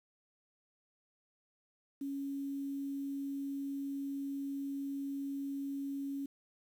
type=tone with quantisation; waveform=sine; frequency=277.7 Hz; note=C#4; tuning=3 cents sharp; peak=-36 dBFS; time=2.01-6.26 s; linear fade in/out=5 ms; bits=10; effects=none